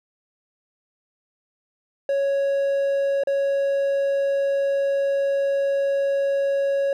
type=tone with dropouts; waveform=triangle; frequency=554.4 Hz; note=C#5; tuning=in tune; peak=-17 dBFS; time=2.09-6.93 s; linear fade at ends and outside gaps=2 ms; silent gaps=3.236-3.272 s; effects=none